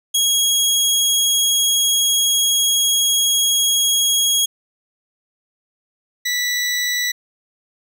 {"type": "tone pair in turn", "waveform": "20% pulse", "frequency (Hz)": [3304, 1964.6], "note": ["G#7", "B6"], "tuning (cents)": [-10, -10], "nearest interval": "major sixth", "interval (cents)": 900, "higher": "first", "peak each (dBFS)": [-9, -13], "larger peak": "first", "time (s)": [[0.14, 4.46], [6.25, 7.12]], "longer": "first", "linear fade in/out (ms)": 10, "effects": []}